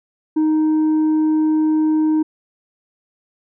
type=tone with tanh clipping; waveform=sine; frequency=311.1 Hz; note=D#4; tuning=in tune; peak=-14 dBFS; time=0.36-2.23 s; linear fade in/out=10 ms; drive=3 dB; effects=none